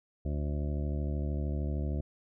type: harmonic tone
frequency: 73.1 Hz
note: D2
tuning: 7 cents flat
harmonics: 1 / 2 / 3 / 4 / 5 / 7 / 8 / 9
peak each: -31 / -37 / -41 / -43 / -45 / -48 / -49 / -50 dBFS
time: 0.25-2.01 s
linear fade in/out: 5 ms
effects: none